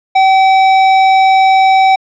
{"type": "tone with hard clipping", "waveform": "sine", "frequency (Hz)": 766, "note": "G5", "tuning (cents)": -40, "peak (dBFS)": -7, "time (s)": [0.15, 1.96], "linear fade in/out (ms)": 10, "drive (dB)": 12, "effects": ["low-pass 5000 Hz 12 dB/octave"]}